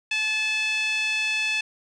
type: tone with band-pass filter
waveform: 5% pulse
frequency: 866 Hz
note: A5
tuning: 28 cents flat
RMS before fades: -25 dBFS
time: 0.11-1.61 s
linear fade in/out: 5 ms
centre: 2500 Hz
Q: 3.9
effects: resampled to 22050 Hz + 9-bit